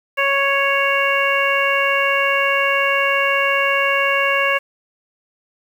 harmonic tone, 554.4 Hz, C#5, in tune, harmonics 1 / 2 / 3 / 4 / 5, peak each -21 / -21 / -21 / -21 / -21 dBFS, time 0.17-4.59 s, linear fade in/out 20 ms, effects 7-bit

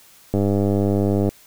click train, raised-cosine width 2 ms, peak -7 dBFS, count 96, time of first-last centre 0.34-1.29 s, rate 100 Hz, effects white hiss -50 dBFS RMS until 1.46 s

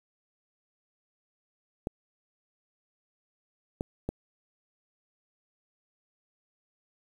clicks, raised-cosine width 2 ms, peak -17 dBFS, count 3, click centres 1.871 / 3.809 / 4.09 s, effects 8-bit

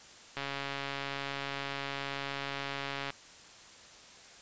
click train, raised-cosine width 0.3 ms, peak -20 dBFS, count 381, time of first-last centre 0.37-3.104 s, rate 139 Hz, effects white hiss -53 dBFS RMS until 4.41 s + resampled to 16000 Hz

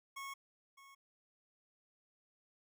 25% pulse tone with echo, 1097 Hz, C#6, 18 cents flat, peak -40 dBFS, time 0.16-0.34 s, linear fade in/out 10 ms, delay 610 ms, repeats 1, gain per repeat -14 dB, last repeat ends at 0.95 s, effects none

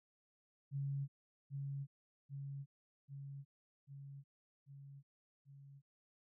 sine tone with echo, 139.2 Hz, C#3, 8 cents sharp, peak -37 dBFS, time 0.71-1.08 s, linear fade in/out 50 ms, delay 790 ms, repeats 6, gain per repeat -3 dB, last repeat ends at 5.82 s, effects none

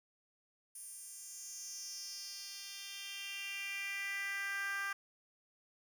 10% pulse tone with high-pass filter sweep, 396.3 Hz, G4, 19 cents sharp, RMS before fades -43 dBFS, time 0.75-4.93 s, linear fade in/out 5 ms, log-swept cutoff 9500 to 1400 Hz, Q 3.7, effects none

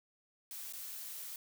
blue noise with dropouts, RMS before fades -45 dBFS, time 0.51-1.36 s, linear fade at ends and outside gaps 1 ms, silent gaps 0.725-0.734 s, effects none

